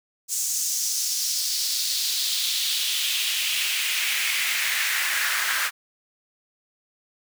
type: noise with high-pass filter sweep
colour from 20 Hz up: pink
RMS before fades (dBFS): -25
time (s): 0.28-5.71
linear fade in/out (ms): 50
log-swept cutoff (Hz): 6900 to 1500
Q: 2.6
effects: none